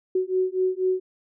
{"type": "beating tone pair", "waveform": "sine", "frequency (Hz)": [370, 374.1], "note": ["F#4", "F#4"], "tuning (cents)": [0, 19], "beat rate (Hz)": 4.1, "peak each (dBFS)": [-24, -24], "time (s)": [0.15, 1], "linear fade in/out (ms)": 5, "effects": []}